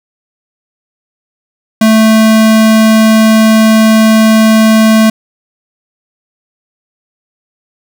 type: tone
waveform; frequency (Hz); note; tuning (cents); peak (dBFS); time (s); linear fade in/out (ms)
square; 220; A3; 0; -4; 1.81-5.1; 5
effects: none